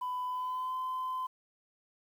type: tone with pitch glide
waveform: sine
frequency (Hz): 1000 to 1025.1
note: B5 to C6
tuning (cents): +21 to -36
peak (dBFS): -31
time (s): 0.01-1.27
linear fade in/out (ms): 10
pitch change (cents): +43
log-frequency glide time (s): 0.25-0.74
effects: tanh soft clip ceiling -30 dBFS + 10-bit